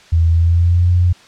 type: tone with pitch glide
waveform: sine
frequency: 82.7 to 88.64 Hz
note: E2 to F2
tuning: +6 to +26 cents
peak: -9 dBFS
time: 0.12-1.13 s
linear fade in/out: 10 ms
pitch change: +120 cents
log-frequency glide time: 0.3-0.9 s
effects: white hiss -44 dBFS RMS until 1.27 s + low-pass 5000 Hz 12 dB/octave